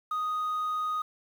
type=tone; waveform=sine; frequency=1244.5 Hz; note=D#6; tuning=in tune; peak=-25 dBFS; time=0.11-1.02 s; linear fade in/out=5 ms; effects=tanh soft clip ceiling -27 dBFS + 9-bit